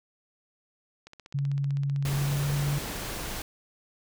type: click train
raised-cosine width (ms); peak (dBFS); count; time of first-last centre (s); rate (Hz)
0.2; -29; 17; 1.07-2.089; 15.7
type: tone with pitch glide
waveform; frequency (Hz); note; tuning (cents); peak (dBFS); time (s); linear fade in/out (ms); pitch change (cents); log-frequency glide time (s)
sine; 139.9 to 142.76; C#3 to D3; +16 to -49; -25; 1.34-2.79; 10; +35; 2.14-2.48
type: noise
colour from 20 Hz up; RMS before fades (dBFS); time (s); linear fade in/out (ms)
pink; -35; 2.05-3.42; 2
effects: none